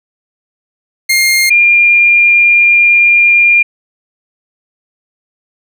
sawtooth / sine tone pair in turn, 2123 / 2403 Hz, C7 / D7, +25 / +39 cents, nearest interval major second, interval 214 cents, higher second, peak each -4 dBFS, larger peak neither, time 1.09-1.5 / 1.5-3.63 s, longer second, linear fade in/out 10 ms, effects none

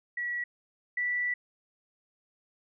sine tone pair in turn, 1933 / 1963.4 Hz, B6 / B6, -38 / -11 cents, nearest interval unison, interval 27 cents, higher second, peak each -30 / -27 dBFS, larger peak second, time 0.17-0.44 / 0.97-1.34 s, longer second, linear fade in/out 5 ms, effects none

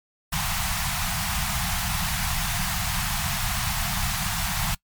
pink band-stop noise, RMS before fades -26 dBFS, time 0.32-4.75 s, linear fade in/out 10 ms, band 210 to 680 Hz, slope 96 dB/octave, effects noise-tail reverb RT60 0.1 s tail -23 dB re dry + MP3 96 kbps

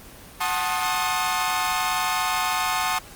sawtooth chord, F# diminished seventh, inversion none, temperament equal with one note detuned, 740 / 880 / 1070.3 / 1244.5 Hz, F#5 / A5 / C6 / Eb6, 0 / 0 / +39 / 0 cents, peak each -24 dBFS, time 0.4-2.99 s, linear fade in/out 10 ms, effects pink hiss -44 dBFS RMS until 3.15 s + Opus 24 kbps

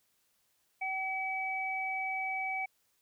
sine tone pair together, 762.5 / 2285 Hz, G5 / D7, -48 / -48 cents, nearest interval octave + perfect fifth, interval 1900 cents, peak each -36 / -34 dBFS, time 0.81-2.66 s, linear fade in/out 10 ms, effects white hiss -74 dBFS RMS until 3.01 s

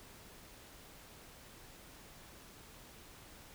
silence, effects pink hiss -56 dBFS RMS until 3.54 s

